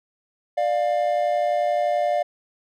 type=tone pair together; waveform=triangle; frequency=593 / 704.5 Hz; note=D5 / F5; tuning=+17 / +15 cents; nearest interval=minor third; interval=298 cents; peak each=-20 dBFS; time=0.57-2.23 s; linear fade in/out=10 ms; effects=none